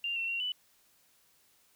sine tone with pitch steps, 2788 / 2711 / 2751 / 2982 Hz, F7 / E7 / F7 / F#7, -4 / +48 / -27 / +13 cents, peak -31 dBFS, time 0.04-0.52 s, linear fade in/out 2 ms, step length 120 ms, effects white hiss -67 dBFS RMS until 1.75 s

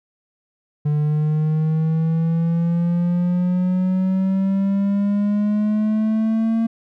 triangle exponential sweep, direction up, 148 to 227.7 Hz, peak -14 dBFS, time 0.85-6.67 s, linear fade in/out 10 ms, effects none

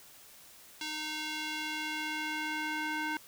square tone with band-pass filter sweep, 307.6 Hz, D#4, 20 cents flat, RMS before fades -36 dBFS, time 0.81-3.17 s, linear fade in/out 2 ms, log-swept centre 3800 to 1600 Hz, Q 1.2, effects white hiss -55 dBFS RMS until 3.27 s

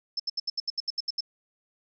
sine tone bursts, 5274 Hz, E8, in tune, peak -26 dBFS, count 11, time 0.17-1.207 s, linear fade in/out 5 ms, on 27 ms, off 74 ms, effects none

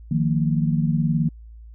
sine chord, Eb suspended second, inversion none, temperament equal with one note detuned, 155.56 / 174.61 / 229.5 Hz, Eb3 / F3 / Bb3, 0 / 0 / -27 cents, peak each -20 / -24 / -24 dBFS, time 0.11-1.29 s, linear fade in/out 5 ms, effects added 56 Hz sine -39 dBFS peak until 1.74 s

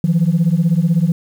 sine beating tone pair, 160 / 176 Hz, D#3 / F3, +49 / +14 cents, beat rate 16 Hz, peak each -13 dBFS, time 0.04-1.12 s, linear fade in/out 2 ms, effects tanh soft clip ceiling -7 dBFS + 7-bit

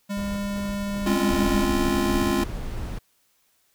square tone, 201.4 Hz, G3, 47 cents sharp, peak -27 dBFS, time 0.09-1.66 s, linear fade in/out 20 ms
brown noise with tremolo, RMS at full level -35 dBFS, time 0.17-2.29 s, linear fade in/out 2 ms, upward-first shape square, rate 2.6 Hz, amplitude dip 40%
square chord, Db major seventh, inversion second, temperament just, 207.9 / 259.9 / 277.2 / 346.5 Hz, Ab3 / C4 / Db4 / F4, +2 / -11 / 0 / -14 cents, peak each -27 / -29 / -29 / -26 dBFS, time 1.06-2.44 s, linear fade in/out 5 ms
brown noise, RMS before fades -30 dBFS, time 1.29-2.99 s, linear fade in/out 10 ms
effects white hiss -66 dBFS RMS until 3.74 s

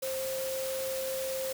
sine tone in noise, 528 Hz, C5, 16 cents sharp, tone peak -32 dBFS, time 0.02-1.53 s, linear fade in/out 10 ms, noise white, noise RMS -39 dBFS, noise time 0.02-1.53 s, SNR +4 dB, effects none

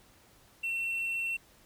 sine tone with hard clipping, 2707 Hz, E7, 45 cents sharp, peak -31 dBFS, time 0.63-1.37 s, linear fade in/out 10 ms, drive 2 dB, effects pink hiss -61 dBFS RMS until 1.65 s

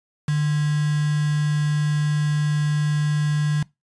sine tone with quantisation, 149.5 Hz, D3, 31 cents sharp, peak -18 dBFS, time 0.28-3.63 s, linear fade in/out 5 ms, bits 5, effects noise-tail reverb RT60 0.2 s tail -22 dB re dry + resampled to 22050 Hz

